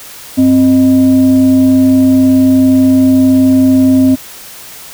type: tone with frequency modulation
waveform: sine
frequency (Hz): 261.5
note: C4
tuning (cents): -1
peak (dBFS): -4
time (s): 0.37-4.16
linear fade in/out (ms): 20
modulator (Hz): 359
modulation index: 0.34
effects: white hiss -31 dBFS RMS until 4.93 s